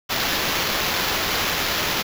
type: noise with sample-and-hold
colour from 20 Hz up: white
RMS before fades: -23 dBFS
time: 0.09-2.03 s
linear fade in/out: 20 ms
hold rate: 8820 Hz
effects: none